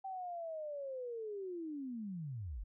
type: linear sweep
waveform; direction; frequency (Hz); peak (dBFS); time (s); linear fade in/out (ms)
sine; down; 779 to 39.89; -40; 0.04-2.64; 10
effects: none